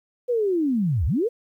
sine linear two-way sweep, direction down then up, 504 to 61.2 to 504 Hz, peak -19 dBFS, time 0.28-1.29 s, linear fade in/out 20 ms, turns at 1.06 s, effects 10-bit

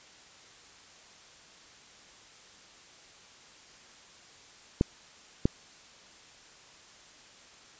clicks, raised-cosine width 3 ms, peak -9 dBFS, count 2, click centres 4.811 / 5.455 s, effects white hiss -54 dBFS RMS until 7.79 s + resampled to 16000 Hz

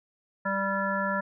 harmonic tone with a mistuned harmonic, 196 Hz, G3, in tune, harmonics 1 / 3 / 5 / 7 / 9, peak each -32 / -32 / -32 / -32 / -32 dBFS, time 0.45-1.21 s, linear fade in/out 10 ms, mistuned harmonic 9, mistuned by -38 cents, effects none

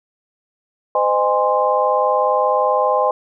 sine tone cluster, 512 / 612 / 820 / 1045 Hz, C5 / D#5 / G#5 / C6, -38 / -29 / -22 / -2 cents, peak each -19 dBFS, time 0.95-3.11 s, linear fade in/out 2 ms, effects none

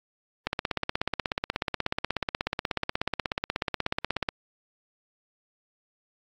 click train, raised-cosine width 0.3 ms, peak -10 dBFS, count 64, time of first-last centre 0.47-4.288 s, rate 16.5 Hz, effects AAC 64 kbps

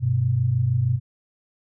sine tone pair together, 98.7 / 125.11 Hz, G2 / B2, +12 / +23 cents, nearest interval major third, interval 411 cents, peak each -24 / -19 dBFS, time 0-1 s, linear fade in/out 50 ms, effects none

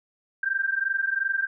sine tone pair together, 1568 / 1590.8 Hz, G6 / G6, 0 / +25 cents, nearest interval unison, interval 25 cents, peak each -26 dBFS, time 0.43-1.47 s, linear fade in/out 5 ms, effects none

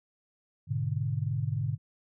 sine chord, G# diminished, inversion none, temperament equal, 103.83 / 123.47 / 146.83 Hz, G#2 / B2 / D3, 0 / 0 / 0 cents, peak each -32 dBFS, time 0.67-1.78 s, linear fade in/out 50 ms, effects none

